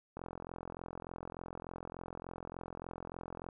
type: click train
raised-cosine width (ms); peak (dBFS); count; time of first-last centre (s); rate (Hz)
1; -29; 145; 0.17-3.488; 43.4
effects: none